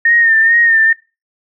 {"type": "tone with vibrato", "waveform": "sine", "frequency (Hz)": 1829, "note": "A#6", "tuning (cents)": -33, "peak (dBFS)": -7, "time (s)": [0.05, 0.93], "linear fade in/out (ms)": 5, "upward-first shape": "sine", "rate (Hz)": 2.3, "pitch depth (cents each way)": 48, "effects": ["noise-tail reverb RT60 0.3 s tail -24 dB re dry"]}